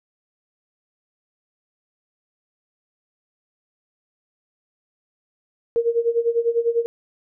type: tone with tremolo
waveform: sine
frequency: 466.2 Hz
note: A#4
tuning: in tune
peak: -14 dBFS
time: 5.76-6.86 s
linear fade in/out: 0 ms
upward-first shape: sine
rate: 10 Hz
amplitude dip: 85%
effects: none